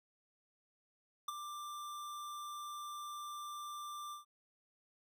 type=tone with ADSR envelope; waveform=square; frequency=1183 Hz; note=D6; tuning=12 cents sharp; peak=-35 dBFS; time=1.28-4.25 s; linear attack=6 ms; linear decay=18 ms; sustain=-9 dB; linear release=130 ms; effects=none